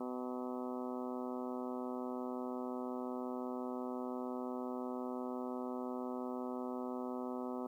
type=harmonic tone with a mistuned harmonic; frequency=125.7 Hz; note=B2; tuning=31 cents sharp; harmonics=2 / 3 / 4 / 5 / 6 / 7 / 8 / 9 / 10; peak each=-41 / -45 / -47 / -49 / -51 / -52 / -53 / -54 / -55 dBFS; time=0-7.67 s; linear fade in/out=5 ms; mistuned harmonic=10; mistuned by=+26 cents; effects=12-bit